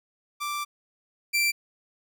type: tone pair in turn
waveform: sawtooth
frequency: 1174.7 / 2349 Hz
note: D6 / D7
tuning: 0 / 0 cents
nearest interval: octave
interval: 1200 cents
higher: second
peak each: -25 / -18 dBFS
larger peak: second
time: 0.4-0.65 / 1.33-1.52 s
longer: first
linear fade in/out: 20 ms
effects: none